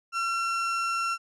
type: tone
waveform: 35% pulse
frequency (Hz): 1359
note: F6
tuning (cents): -48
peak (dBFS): -24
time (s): 0.12-1.18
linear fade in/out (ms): 50
effects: low-pass 7000 Hz 12 dB/octave